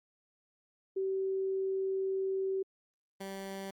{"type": "tone pair in turn", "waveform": ["sine", "15% pulse"], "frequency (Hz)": [383.9, 194.4], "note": ["G4", "G3"], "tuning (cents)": [-36, -14], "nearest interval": "octave", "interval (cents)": 1178, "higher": "first", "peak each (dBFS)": [-30, -33], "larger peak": "first", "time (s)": [[0.96, 2.63], [3.2, 3.71]], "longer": "first", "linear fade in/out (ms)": 10, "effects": ["Opus 48 kbps"]}